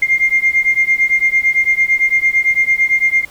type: beating tone pair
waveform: sine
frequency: 2108 / 2116.9 Hz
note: C7 / C7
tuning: +12 / +20 cents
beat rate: 8.9 Hz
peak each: -13 dBFS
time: 0.02-3.25 s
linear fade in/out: 5 ms
effects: tanh soft clip ceiling -3 dBFS + pink hiss -42 dBFS RMS until 3.3 s